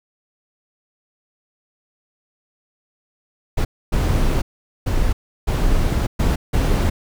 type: noise bursts at uneven times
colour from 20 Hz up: brown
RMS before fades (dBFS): -17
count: 6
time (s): 3.57-3.65 / 3.92-4.42 / 4.86-5.13 / 5.47-6.07 / 6.19-6.36 / 6.53-6.9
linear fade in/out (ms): 10
effects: none